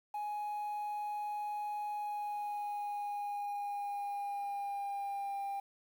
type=tone with pitch glide; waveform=sine; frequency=834 to 796.3 Hz; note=G#5 to G5; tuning=+7 to +27 cents; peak=-33 dBFS; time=0.14-5.6 s; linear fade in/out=5 ms; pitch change=-80 cents; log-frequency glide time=1.91-5.42 s; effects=tanh soft clip ceiling -35 dBFS + 10-bit